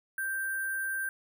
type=tone with sample-and-hold; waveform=sine; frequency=1570 Hz; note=G6; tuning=2 cents sharp; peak=-30 dBFS; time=0.18-1.09 s; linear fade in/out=2 ms; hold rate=11025 Hz; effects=none